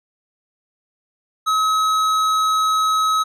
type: tone with tanh clipping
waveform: sine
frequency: 1280 Hz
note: D#6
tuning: 49 cents sharp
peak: -17 dBFS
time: 1.46-3.24 s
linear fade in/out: 20 ms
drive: 14 dB
effects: none